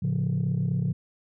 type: chord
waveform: sine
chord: A augmented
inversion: none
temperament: equal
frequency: 110 / 138.59 / 174.61 Hz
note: A2 / C#3 / E#3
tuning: 0 / 0 / 0 cents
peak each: -28 / -25 / -26 dBFS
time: 0.02-0.93 s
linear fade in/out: 10 ms
effects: tanh soft clip ceiling -19 dBFS